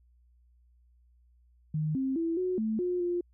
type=tone with pitch steps; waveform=sine; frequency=154.1 / 265.6 / 331.1 / 366.6 / 219.1 / 358.3 / 350.9 Hz; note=D#3 / C4 / E4 / F#4 / A3 / F4 / F4; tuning=-16 / +26 / +8 / -16 / -7 / +44 / +8 cents; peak=-27 dBFS; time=1.74-3.21 s; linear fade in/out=5 ms; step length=210 ms; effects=added 60 Hz sine -60 dBFS peak until 3.33 s